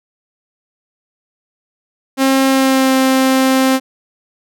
sawtooth tone with pitch glide, 267.6 to 263.3 Hz, C4 to C4, +39 to +11 cents, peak -6 dBFS, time 2.17-3.8 s, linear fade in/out 50 ms, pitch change -28 cents, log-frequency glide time 2.48-2.94 s, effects none

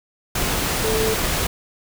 sine tone in noise, 440 Hz, A4, in tune, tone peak -20 dBFS, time 0.84-1.14 s, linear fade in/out 5 ms, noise pink, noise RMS -22 dBFS, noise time 0.35-1.47 s, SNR -1 dB, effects none

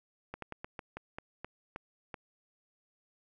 slowing click train, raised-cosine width 0.5 ms, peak -25 dBFS, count 10, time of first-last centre 0.34-2.142 s, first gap 83 ms, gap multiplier 1.21, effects none

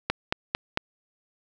click train, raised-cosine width 0.3 ms, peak -7 dBFS, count 4, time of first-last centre 0.1-0.774 s, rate 4.45 Hz, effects none

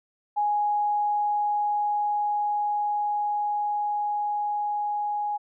sine tone with level ramp, 830.6 Hz, G#5, in tune, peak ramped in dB -21 to -25 dBFS, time 0.36-5.38 s, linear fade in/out 20 ms, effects none

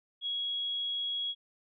sine tone, 3322 Hz, G#7, in tune, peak -31 dBFS, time 0.21-1.35 s, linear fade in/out 50 ms, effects none

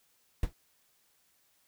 brown noise with exponential decay, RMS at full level -25 dBFS, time 0.43-0.53 s, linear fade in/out 2 ms, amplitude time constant 21 ms, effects white hiss -70 dBFS RMS until 1.67 s

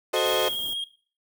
35% pulse chord, F# diminished seventh, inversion none, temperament equal, 370 / 440 / 523.3 / 622.3 Hz, F#4 / A4 / C5 / Eb5, 0 / 0 / 0 / 0 cents, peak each -26 dBFS, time 0.13-0.49 s, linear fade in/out 10 ms
triangle tone with vibrato, 3252 Hz, G#7, 37 cents flat, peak -26 dBFS, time 0.16-0.84 s, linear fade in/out 2 ms, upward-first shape square, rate 15 Hz, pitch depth 16 cents each way
white band-stop noise, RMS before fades -38 dBFS, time 0.25-0.74 s, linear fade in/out 10 ms, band 560 to 15000 Hz, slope 12 dB/octave
effects noise-tail reverb RT60 0.4 s tail -17 dB re dry

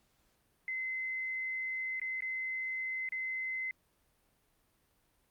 sine tone with dropouts, 2054 Hz, C7, 33 cents flat, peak -34 dBFS, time 0.68-3.71 s, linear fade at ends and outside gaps 1 ms, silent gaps 1.998-2.016 / 2.206-2.222 / 3.089-3.122 s, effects pink hiss -73 dBFS RMS until 5.3 s + Opus 48 kbps

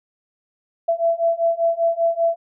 sine beating tone pair, 667 / 672.1 Hz, E5 / E5, +20 / +33 cents, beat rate 5.1 Hz, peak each -20 / -19 dBFS, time 0.88-2.36 s, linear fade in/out 10 ms, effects none

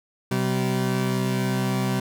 30% pulse tone pair together, 128.2 / 192.08 Hz, C3 / G3, -35 / -35 cents, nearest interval perfect fifth, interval 700 cents, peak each -22 dBFS, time 0.31-2 s, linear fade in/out 5 ms, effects none

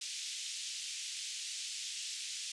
white band-pass noise, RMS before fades -42 dBFS, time 0.01-2.52 s, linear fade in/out 5 ms, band 2600 to 7400 Hz, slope 24 dB/octave, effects resampled to 24000 Hz

